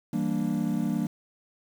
triangle chord, E half-diminished seventh, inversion none, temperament equal, 164.81 / 196 / 233.1 / 293.7 Hz, E3 / G3 / Bb3 / D4, 0 / 0 / 0 / 0 cents, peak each -30 / -28 / -27 / -30 dBFS, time 0.13-1.07 s, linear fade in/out 5 ms, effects 8-bit

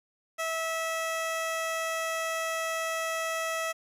15% pulse tone, 651 Hz, E5, 22 cents flat, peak -23 dBFS, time 0.38-3.73 s, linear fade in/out 20 ms, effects resampled to 32000 Hz + 10-bit

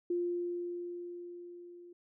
sine tone with level ramp, 349.9 Hz, F4, 3 cents sharp, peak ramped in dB -29 to -50 dBFS, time 0.1-1.93 s, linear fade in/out 5 ms, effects none

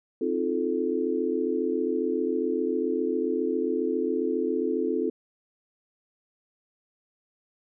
sine chord, F dominant seventh, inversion second, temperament just, 261.9 / 314.3 / 349.2 / 436.5 Hz, C4 / Eb4 / F4 / A4, +2 / +18 / 0 / -14 cents, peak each -30 / -31 / -29 / -28 dBFS, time 0.21-5.1 s, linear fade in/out 5 ms, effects none

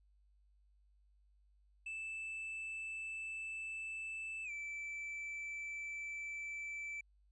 triangle tone with pitch glide, 2637 to 2322 Hz, E7 to D7, 0 to -20 cents, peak -40 dBFS, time 1.86-7.01 s, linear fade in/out 5 ms, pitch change -220 cents, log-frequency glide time 4.44-4.51 s, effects added 50 Hz sine -67 dBFS peak until 7.31 s + resampled to 24000 Hz

